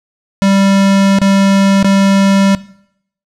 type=tone with dropouts; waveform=square; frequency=196 Hz; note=G3; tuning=in tune; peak=-8 dBFS; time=0.42-2.55 s; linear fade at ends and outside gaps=0 ms; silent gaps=1.187-1.216 / 1.828-1.845 s; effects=noise-tail reverb RT60 0.7 s tail -19 dB re dry + low-pass 8000 Hz 12 dB/octave